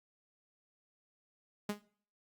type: tone with exponential decay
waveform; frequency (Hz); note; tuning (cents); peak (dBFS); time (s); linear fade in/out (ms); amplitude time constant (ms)
sawtooth; 207.2; G#3; -4; -27; 1.69-1.82; 5; 27
effects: noise-tail reverb RT60 0.5 s tail -20 dB re dry + Opus 48 kbps